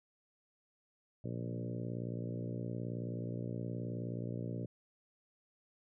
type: harmonic tone with a mistuned harmonic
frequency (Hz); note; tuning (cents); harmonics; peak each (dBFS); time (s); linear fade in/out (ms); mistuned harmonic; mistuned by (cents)
59; A#1; +22; 2 / 3 / 4 / 5 / 6 / 7 / 8 / 9 / 10; -40 / -44 / -46 / -48 / -50 / -51 / -52 / -53 / -54; 1.24-4.66; 5; 2; +19
effects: none